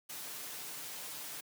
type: noise with comb filter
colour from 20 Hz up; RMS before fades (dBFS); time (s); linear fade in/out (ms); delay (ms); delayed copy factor
white; -44; 0.09-1.41; 10; 6.7; +0.5
effects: high-pass 150 Hz 12 dB/octave